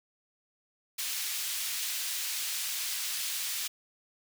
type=high-pass noise; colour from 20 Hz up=pink; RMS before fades=-34 dBFS; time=0.98-3.68 s; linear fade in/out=10 ms; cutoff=3000 Hz; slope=12 dB/octave; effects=none